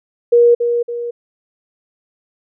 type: tone with echo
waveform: sine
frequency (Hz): 475.4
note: A#4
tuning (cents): +34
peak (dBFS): -6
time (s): 0.32-0.55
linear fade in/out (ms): 10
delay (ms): 280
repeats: 2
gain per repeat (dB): -7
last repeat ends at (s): 1.11
effects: none